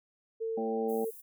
sine tone, 450 Hz, A4, 39 cents sharp, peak -31 dBFS, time 0.4-1.11 s, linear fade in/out 20 ms
harmonic tone, 112.2 Hz, A2, 34 cents sharp, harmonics 2 / 3 / 4 / 5 / 6 / 7, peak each -35 / -42 / -46 / -41 / -48 / -38 dBFS, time 0.57-1.05 s, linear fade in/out 10 ms
pink high-pass noise, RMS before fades -49 dBFS, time 0.88-1.22 s, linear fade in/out 20 ms, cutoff 11000 Hz, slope 24 dB/octave
effects none

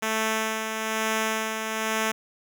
5% pulse tone with tremolo, 220 Hz, A3, in tune, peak -12 dBFS, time 0.02-2.12 s, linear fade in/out 10 ms, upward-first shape sine, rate 1.1 Hz, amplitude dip 45%, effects none

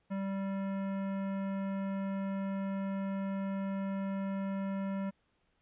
sine tone with hard clipping, 194.9 Hz, G3, 10 cents flat, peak -35 dBFS, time 0.1-5.11 s, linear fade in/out 20 ms, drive 16 dB, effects pink hiss -75 dBFS RMS until 5.61 s + resampled to 8000 Hz

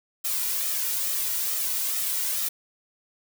blue noise with flanger, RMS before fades -27 dBFS, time 0.24-2.49 s, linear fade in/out 10 ms, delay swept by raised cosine 1.6 to 2.11 ms, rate 2.3 Hz, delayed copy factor +0.5, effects none

